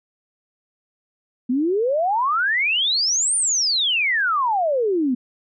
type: exponential two-way sweep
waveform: sine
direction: up then down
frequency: 238.7 to 9320 to 238.7 Hz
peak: -17 dBFS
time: 1.49-5.15 s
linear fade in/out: 10 ms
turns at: 3.36 s
effects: none